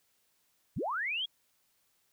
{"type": "linear sweep", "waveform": "sine", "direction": "up", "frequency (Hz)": [65.2, 3372], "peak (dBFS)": -31, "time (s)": [0.76, 1.26], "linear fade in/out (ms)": 10, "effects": ["white hiss -73 dBFS RMS until 2.12 s"]}